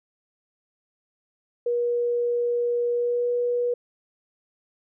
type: tone with pitch glide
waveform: sine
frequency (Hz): 479.5 to 484.8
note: A#4 to B4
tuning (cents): +49 to -32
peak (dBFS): -21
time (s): 1.66-3.74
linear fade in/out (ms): 5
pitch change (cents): +19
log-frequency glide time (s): 2.92-3.29
effects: none